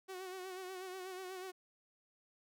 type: tone with vibrato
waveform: sawtooth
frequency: 372.3 Hz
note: F#4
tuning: 11 cents sharp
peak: -40 dBFS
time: 0.08-1.52 s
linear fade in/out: 20 ms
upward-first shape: sine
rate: 8.2 Hz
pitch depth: 48 cents each way
effects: none